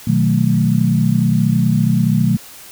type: chord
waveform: sine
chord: B dominant seventh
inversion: none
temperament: equal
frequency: 123.47 / 155.56 / 185 / 220 Hz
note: B2 / D#3 / F#3 / A3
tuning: 0 / 0 / 0 / 0 cents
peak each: -17 dBFS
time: 0.07-2.37 s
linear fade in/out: 5 ms
effects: white hiss -38 dBFS RMS until 2.71 s